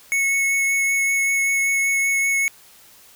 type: tone with vibrato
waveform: square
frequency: 2200 Hz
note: C#7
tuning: 14 cents flat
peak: -18 dBFS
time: 0.12-2.48 s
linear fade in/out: 0 ms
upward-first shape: triangle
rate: 5.2 Hz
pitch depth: 11 cents each way
effects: white hiss -49 dBFS RMS until 3.15 s